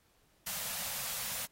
white band-stop noise, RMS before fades -38 dBFS, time 0.46-1.46 s, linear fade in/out 10 ms, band 240 to 480 Hz, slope 96 dB/octave, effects pink hiss -70 dBFS RMS until 1.51 s + AAC 48 kbps

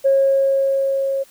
sine tone with level ramp, 544 Hz, C#5, 33 cents flat, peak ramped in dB -10 to -18 dBFS, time 0.04-1.24 s, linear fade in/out 20 ms, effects tanh soft clip ceiling -6 dBFS + white hiss -50 dBFS RMS until 1.3 s

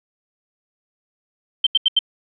sine tone bursts, 3123 Hz, G7, 7 cents flat, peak -11 dBFS, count 4, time 1.64-1.991 s, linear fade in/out 5 ms, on 27 ms, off 81 ms, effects none

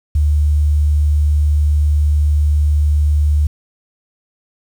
sine tone, 74.4 Hz, D2, 23 cents sharp, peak -10 dBFS, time 0.15-3.47 s, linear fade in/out 5 ms, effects 7-bit

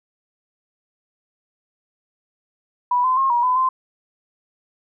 sine tone with pitch steps, 982 / 1026 / 1073 / 956 / 1007 / 1038 Hz, B5 / C6 / C6 / A#5 / B5 / C6, -10 / -34 / +43 / +43 / +33 / -14 cents, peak -15 dBFS, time 2.91-3.69 s, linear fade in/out 5 ms, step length 130 ms, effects none

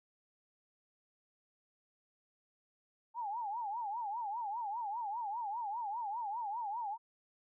sine tone with vibrato, 878 Hz, A5, 4 cents flat, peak -36 dBFS, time 3.14-6.98 s, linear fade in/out 50 ms, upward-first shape triangle, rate 5 Hz, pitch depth 210 cents each way, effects none

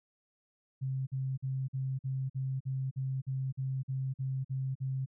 sine tone bursts, 132.6 Hz, C3, 23 cents sharp, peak -31 dBFS, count 14, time 0.81-5.061 s, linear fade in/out 20 ms, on 260 ms, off 47 ms, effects none

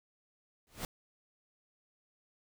pink noise with exponential growth, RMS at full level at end -35 dBFS, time 0.67-0.85 s, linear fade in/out 1 ms, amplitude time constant 39 ms, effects none

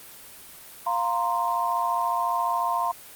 sine chord, F suspended fourth, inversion none, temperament equal, 698.5 / 932.3 / 1046.5 Hz, F5 / Bb5 / C6, 0 / 0 / 0 cents, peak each -28 / -26 / -26 dBFS, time 0.86-2.92 s, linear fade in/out 10 ms, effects white hiss -45 dBFS RMS until 3.15 s + Opus 32 kbps

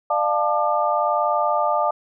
sine tone cluster, 598 / 699 / 878 / 1198 Hz, D5 / F5 / A5 / D6, +31 / +1 / -4 / +34 cents, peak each -23 dBFS, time 0.1-1.91 s, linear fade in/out 5 ms, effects none

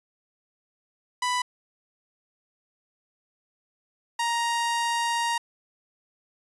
sawtooth tone pair in turn, 992 / 936.3 Hz, B5 / A#5, +7 / +7 cents, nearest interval minor second, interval 100 cents, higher first, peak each -20 dBFS, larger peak neither, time 1.22-1.42 / 4.19-5.38 s, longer second, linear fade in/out 5 ms, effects resampled to 24000 Hz

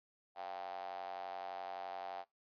square tone with high-pass filter, 45.84 Hz, F#1, 15 cents flat, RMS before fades -45 dBFS, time 0.35-2.25 s, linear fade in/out 50 ms, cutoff 740 Hz, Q 9.8, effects noise-tail reverb RT60 0.2 s tail -23 dB re dry + resampled to 11025 Hz

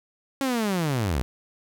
sawtooth linear sweep, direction down, 277.2 to 55.9 Hz, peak -19 dBFS, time 0.41-1.22 s, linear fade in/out 0 ms, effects none

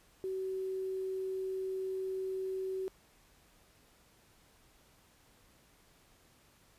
sine tone with quantisation, 378.9 Hz, F#4, 41 cents sharp, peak -34 dBFS, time 0.24-2.88 s, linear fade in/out 0 ms, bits 10, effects pink hiss -65 dBFS RMS until 6.78 s + resampled to 32000 Hz

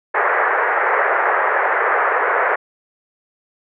white band-pass noise, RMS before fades -17 dBFS, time 0.14-2.56 s, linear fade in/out 10 ms, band 410 to 1900 Hz, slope 48 dB/octave, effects none

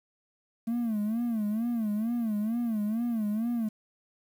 triangle tone with vibrato, 223 Hz, A3, 23 cents sharp, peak -24 dBFS, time 0.67-3.69 s, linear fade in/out 10 ms, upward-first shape sine, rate 2.2 Hz, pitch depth 130 cents each way, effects tanh soft clip ceiling -20 dBFS + 9-bit

